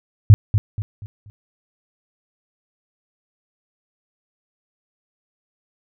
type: tone with echo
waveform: sine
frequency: 103.7 Hz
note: G#2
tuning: 2 cents flat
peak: -3 dBFS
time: 0.3-0.34 s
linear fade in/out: 0 ms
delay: 240 ms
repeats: 4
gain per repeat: -9 dB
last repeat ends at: 1.3 s
effects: none